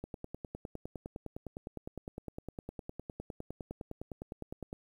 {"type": "click train", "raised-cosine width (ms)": 2, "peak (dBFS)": -27, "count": 47, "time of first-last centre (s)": [0.04, 4.729], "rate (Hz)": 9.81, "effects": ["10-bit"]}